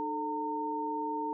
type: tone cluster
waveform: sine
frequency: 302.8 / 438.8 / 913 Hz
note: D#4 / A4 / A#5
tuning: -47 / -5 / -36 cents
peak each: -37 / -39 / -33 dBFS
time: 0-1.33 s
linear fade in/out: 0 ms
effects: none